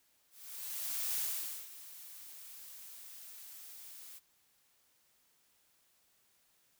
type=noise with ADSR envelope; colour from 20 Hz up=blue; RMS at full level=-35 dBFS; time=0.3-4.2 s; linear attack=870 ms; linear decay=500 ms; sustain=-16 dB; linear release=31 ms; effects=white hiss -72 dBFS RMS until 6.79 s